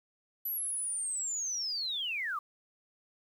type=linear sweep; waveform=sine; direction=down; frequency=11990 to 1117 Hz; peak=-32 dBFS; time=0.45-2.39 s; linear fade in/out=5 ms; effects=10-bit